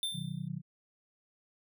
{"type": "tone with exponential decay", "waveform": "square", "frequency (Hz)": 3571, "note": "A7", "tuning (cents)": 25, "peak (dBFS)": -30, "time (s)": [0.03, 0.48], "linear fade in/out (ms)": 1, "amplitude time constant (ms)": 96}
{"type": "chord", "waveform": "sine", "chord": "B major", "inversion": "none", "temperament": "just", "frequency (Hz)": [123.47, 154.34, 185.21], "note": ["B2", "D#3", "F#3"], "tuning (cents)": [0, -14, 2], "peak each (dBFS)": [-43, -38, -40], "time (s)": [0.12, 0.62], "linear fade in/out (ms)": 50}
{"effects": []}